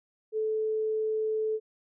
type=tone; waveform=sine; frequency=435.6 Hz; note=A4; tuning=17 cents flat; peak=-26 dBFS; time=0.32-1.6 s; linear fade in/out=50 ms; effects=none